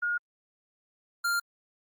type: tone pair in turn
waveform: sine / square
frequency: 1430 / 1396.5 Hz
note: F6 / F6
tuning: +41 / -1 cents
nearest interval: unison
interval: 42 cents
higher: first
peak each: -26 dBFS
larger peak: neither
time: 0.02-0.18 / 1.24-1.4 s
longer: neither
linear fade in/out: 10 ms
effects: Opus 32 kbps